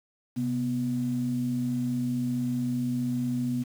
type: tone pair together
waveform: sine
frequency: 130 / 245.4 Hz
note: C3 / B3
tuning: -11 / -11 cents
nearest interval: major seventh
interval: 1100 cents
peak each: -31 / -26 dBFS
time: 0.36-3.64 s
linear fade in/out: 20 ms
effects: tanh soft clip ceiling -18 dBFS + 8-bit